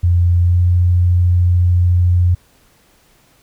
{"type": "tone with pitch glide", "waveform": "sine", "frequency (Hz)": [87.31, 88.63], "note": ["F2", "F2"], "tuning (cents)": [0, 26], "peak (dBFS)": -9, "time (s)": [0.03, 2.35], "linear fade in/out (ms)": 10, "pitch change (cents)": 26, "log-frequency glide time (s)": [0.42, 0.6], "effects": ["pink hiss -53 dBFS RMS until 3.42 s"]}